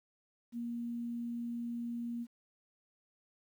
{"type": "tone with quantisation", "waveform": "sine", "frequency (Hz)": 236.1, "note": "A#3", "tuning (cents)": 22, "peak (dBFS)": -36, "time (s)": [0.52, 2.27], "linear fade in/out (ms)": 50, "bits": 11, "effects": []}